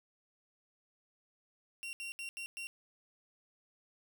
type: tone bursts at uneven times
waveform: 40% pulse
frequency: 2749 Hz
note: F7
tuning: 28 cents flat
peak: -39 dBFS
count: 5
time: 1.83-1.93 / 2-2.12 / 2.19-2.29 / 2.37-2.46 / 2.57-2.67 s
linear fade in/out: 0 ms
effects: none